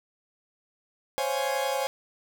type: chord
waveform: 40% pulse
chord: Db major seventh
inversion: third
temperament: equal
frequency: 523.3 / 554.4 / 698.5 / 830.6 Hz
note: C5 / Db5 / F5 / Ab5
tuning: 0 / 0 / 0 / 0 cents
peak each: -30 / -30 / -36 / -30 dBFS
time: 1.18-1.87 s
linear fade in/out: 0 ms
effects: none